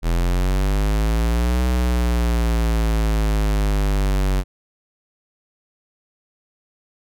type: exponential two-way sweep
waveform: square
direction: up then down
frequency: 41.32 to 62.5 to 47.07 Hz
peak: -17 dBFS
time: 0.02-4.44 s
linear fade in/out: 50 ms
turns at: 1.63 s
effects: none